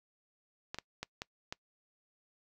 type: clicks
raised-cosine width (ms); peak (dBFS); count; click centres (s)
0.2; -21; 5; 0.745 / 0.786 / 1.03 / 1.219 / 1.525
effects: noise-tail reverb RT60 0.1 s tail -24 dB re dry